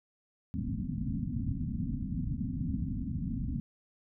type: low-pass noise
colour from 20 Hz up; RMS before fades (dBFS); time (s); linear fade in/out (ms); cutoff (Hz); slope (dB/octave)
white; -34; 0.54-3.6; 0; 270; 96
effects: none